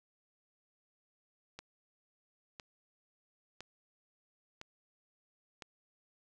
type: click train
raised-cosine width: 0.2 ms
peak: -28 dBFS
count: 5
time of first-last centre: 1.59-5.622 s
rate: 0.992 Hz
effects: none